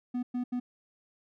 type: tone bursts at uneven times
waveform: triangle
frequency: 246.9 Hz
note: B3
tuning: in tune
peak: -27 dBFS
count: 3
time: 0.14-0.23 / 0.34-0.44 / 0.52-0.6 s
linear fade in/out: 10 ms
effects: none